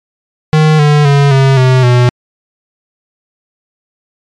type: tone with pitch steps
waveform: square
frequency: 155.1 / 148.1 / 141.41 / 135.02 / 128.92 / 123.1 Hz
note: D#3 / D3 / C#3 / C#3 / C3 / B2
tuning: -5 / +15 / +35 / -45 / -25 / -5 cents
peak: -5 dBFS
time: 0.53-2.09 s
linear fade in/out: 0 ms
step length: 260 ms
effects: low-pass 5000 Hz 12 dB/octave + MP3 96 kbps